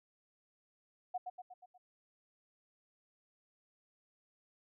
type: tone with echo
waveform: sine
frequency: 730 Hz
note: F#5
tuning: 24 cents flat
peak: -34 dBFS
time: 1.14-1.18 s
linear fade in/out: 10 ms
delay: 120 ms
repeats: 5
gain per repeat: -5 dB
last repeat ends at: 1.78 s
effects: none